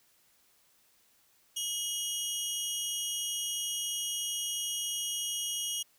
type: tone pair together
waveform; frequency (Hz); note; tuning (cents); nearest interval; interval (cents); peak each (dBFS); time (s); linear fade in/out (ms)
20% pulse; 2900 / 3257; F#7 / G#7; -35 / -34; major second; 201; -29 / -31; 1.56-5.83; 10
effects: white hiss -67 dBFS RMS until 5.98 s